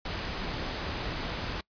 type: noise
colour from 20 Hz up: pink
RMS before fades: -34 dBFS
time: 0.05-1.61 s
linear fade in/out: 5 ms
effects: noise-tail reverb RT60 0.1 s tail -24 dB re dry + resampled to 11025 Hz